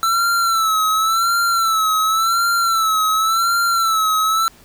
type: tone with vibrato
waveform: square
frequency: 1329 Hz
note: E6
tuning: 14 cents sharp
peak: -15 dBFS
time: 0.03-4.48 s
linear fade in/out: 0 ms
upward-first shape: sine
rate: 0.91 Hz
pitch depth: 70 cents each way
effects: pink hiss -48 dBFS RMS until 4.64 s